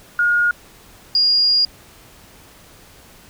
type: tone pair in turn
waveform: sine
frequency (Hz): 1431 / 4843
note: F6 / D#8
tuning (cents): +42 / -48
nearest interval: octave + major sixth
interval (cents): 2110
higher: second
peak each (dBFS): -13 / -12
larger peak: second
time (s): 0.19-0.51 / 1.15-1.65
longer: second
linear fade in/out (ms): 2
effects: pink hiss -46 dBFS RMS until 3.29 s